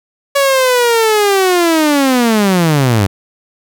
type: linear sweep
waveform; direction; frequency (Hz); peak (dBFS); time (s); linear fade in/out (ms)
sawtooth; down; 565 to 92.5; -5; 0.35-3.07; 10
effects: none

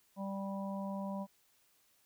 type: harmonic tone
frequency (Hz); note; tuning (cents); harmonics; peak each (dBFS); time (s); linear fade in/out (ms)
196; G3; 0; 1 / 3 / 4 / 5; -38 / -44 / -50 / -46; 0.16-1.27; 50
effects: white hiss -71 dBFS RMS until 2.05 s

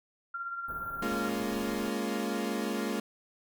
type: tone with tremolo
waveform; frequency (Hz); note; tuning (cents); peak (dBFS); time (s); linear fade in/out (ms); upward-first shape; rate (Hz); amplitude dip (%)
sine; 1381; F6; -20; -32; 0.34-1.29; 5; triangle; 17; 55
type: band-stop noise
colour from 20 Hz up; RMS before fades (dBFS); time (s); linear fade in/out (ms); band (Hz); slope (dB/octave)
pink; -47; 0.68-1.89; 5; 1700 to 11000; 96
type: chord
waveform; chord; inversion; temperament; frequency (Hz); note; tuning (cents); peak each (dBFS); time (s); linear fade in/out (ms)
30% pulse; Bb minor seventh; third; equal with one note detuned; 207.7 / 233.1 / 280.6 / 349.2; Ab3 / Bb3 / Db4 / F4; 0 / 0 / +21 / 0; -32 / -33 / -35 / -35; 1.02-3; 5
effects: none

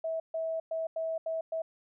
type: tone bursts at uneven times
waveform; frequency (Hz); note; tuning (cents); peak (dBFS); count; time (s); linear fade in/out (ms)
sine; 649; E5; -27; -30; 6; 0.04-0.2 / 0.34-0.6 / 0.71-0.87 / 0.96-1.18 / 1.26-1.41 / 1.52-1.62; 5
effects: none

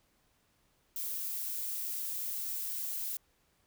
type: noise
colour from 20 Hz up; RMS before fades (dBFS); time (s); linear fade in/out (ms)
violet; -37; 0.96-3.17; 2
effects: pink hiss -72 dBFS RMS until 3.66 s

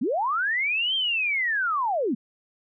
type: linear two-way sweep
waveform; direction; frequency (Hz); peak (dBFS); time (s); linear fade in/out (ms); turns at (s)
sine; up then down; 196 to 3198 to 196; -22; 0.01-2.15; 10; 0.95
effects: none

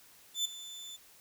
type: tone with ADSR envelope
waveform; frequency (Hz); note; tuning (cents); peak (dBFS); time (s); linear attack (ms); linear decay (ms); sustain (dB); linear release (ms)
30% pulse; 3520; A7; 0; -25; 0.34-0.97; 110; 8; -16; 19
effects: white hiss -59 dBFS RMS until 1.2 s

